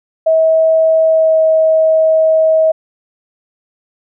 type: tone with pitch glide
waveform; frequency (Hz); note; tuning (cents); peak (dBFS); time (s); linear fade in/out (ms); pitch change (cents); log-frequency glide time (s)
sine; 643 to 637.5; E5 to D#5; -43 to +42; -7; 0.26-2.72; 10; -15; 1.04-1.41
effects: none